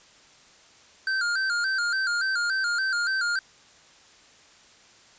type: tone with vibrato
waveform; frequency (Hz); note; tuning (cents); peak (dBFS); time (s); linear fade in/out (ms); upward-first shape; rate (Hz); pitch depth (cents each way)
square; 1480; F#6; 0; -24; 1.07-3.39; 2; square; 3.5; 80
effects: white hiss -54 dBFS RMS until 5.18 s + resampled to 16000 Hz